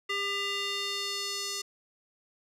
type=tone with band-pass filter sweep; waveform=square; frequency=400 Hz; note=G4; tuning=35 cents sharp; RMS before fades=-33 dBFS; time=0.09-1.62 s; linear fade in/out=10 ms; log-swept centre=2400 to 5800 Hz; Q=1.7; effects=none